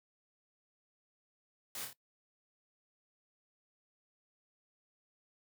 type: noise with echo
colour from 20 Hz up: white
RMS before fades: -43 dBFS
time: 1.75-1.85 s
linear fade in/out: 2 ms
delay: 27 ms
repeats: 3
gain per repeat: -4 dB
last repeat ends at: 1.931 s
effects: noise-tail reverb RT60 0.1 s tail -18 dB re dry + high-pass 100 Hz 12 dB/octave